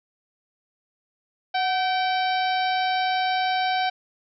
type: harmonic tone with a mistuned harmonic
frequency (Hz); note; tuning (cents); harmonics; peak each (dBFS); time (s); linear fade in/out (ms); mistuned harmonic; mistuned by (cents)
771; G5; -29; 1 / 2 / 3 / 4 / 5 / 6 / 7; -22 / -30 / -32 / -34 / -34 / -37 / -40; 1.54-3.9; 10; 1; -67
effects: none